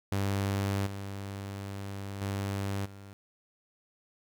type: tone with level steps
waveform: sawtooth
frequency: 98.9 Hz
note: G2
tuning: 16 cents sharp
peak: -24 / -33 / -27 / -42 dBFS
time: 0.12-3.13 s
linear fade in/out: 0 ms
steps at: 0.86 / 2.21 / 2.85 s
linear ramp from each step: 10 ms
effects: 11-bit